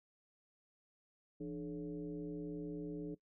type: tone with frequency modulation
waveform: sine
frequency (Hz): 298.1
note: D4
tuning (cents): +26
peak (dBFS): -40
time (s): 1.4-3.15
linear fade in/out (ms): 10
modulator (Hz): 130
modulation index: 1.1
effects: noise-tail reverb RT60 0.1 s tail -19 dB re dry